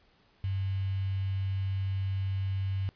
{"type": "tone with quantisation", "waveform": "sine", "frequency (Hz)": 96.6, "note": "G2", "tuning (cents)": -25, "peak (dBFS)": -28, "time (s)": [0.44, 2.89], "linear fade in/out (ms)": 0, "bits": 8, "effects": ["pink hiss -65 dBFS RMS until 2.95 s", "resampled to 11025 Hz"]}